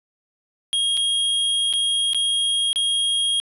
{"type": "tone with dropouts", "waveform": "square", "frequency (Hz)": 3262, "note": "G#7", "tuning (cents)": -32, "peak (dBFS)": -19, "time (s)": [0.73, 3.4], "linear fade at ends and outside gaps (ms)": 0, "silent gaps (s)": [[0.97, 0.974], [1.728, 1.736], [2.133, 2.146], [2.73, 2.759]], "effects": ["resampled to 32000 Hz", "10-bit"]}